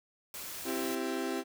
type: noise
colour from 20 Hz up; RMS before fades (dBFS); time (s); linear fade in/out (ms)
white; -42; 0.34-0.95; 2
type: chord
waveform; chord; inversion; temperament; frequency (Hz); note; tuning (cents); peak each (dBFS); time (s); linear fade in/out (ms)
35% pulse; C major; none; equal with one note detuned; 261.6 / 333.5 / 392; C4 / E4 / G4; 0 / +20 / 0; -35; 0.64-1.44; 50
effects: none